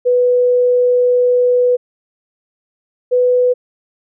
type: tone pair in turn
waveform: sine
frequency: 493.9 / 496.8 Hz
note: B4 / B4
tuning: 0 / +10 cents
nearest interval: unison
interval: 10 cents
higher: second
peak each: -9 dBFS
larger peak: neither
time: 0.05-1.77 / 3.11-3.54 s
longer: first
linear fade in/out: 20 ms
effects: none